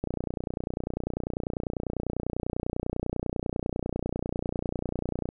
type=click train; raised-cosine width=2 ms; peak=-16 dBFS; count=159; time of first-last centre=0.04-5.289 s; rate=30.1 Hz; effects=none